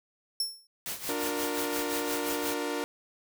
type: tone with exponential decay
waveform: sawtooth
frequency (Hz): 5400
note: E8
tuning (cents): +41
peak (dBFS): -22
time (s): 0.4-0.67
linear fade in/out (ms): 2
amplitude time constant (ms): 58
type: noise with tremolo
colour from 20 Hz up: white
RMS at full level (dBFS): -34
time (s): 0.86-2.54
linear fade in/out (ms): 0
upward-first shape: sine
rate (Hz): 5.7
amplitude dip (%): 75
type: chord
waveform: sawtooth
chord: Bb major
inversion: first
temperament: equal with one note detuned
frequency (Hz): 293.7 / 357.6 / 466.2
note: D4 / F4 / Bb4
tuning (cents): 0 / +41 / 0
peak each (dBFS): -30 / -33 / -30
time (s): 1.09-2.84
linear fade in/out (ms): 0
effects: none